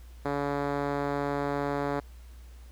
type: tone with band-pass filter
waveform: 5% pulse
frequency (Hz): 142.5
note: C#3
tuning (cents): +48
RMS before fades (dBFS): -30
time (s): 0.25-2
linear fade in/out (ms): 5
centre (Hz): 360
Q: 0.66
effects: added 60 Hz sine -45 dBFS peak until 2.71 s + pink hiss -60 dBFS RMS until 2.71 s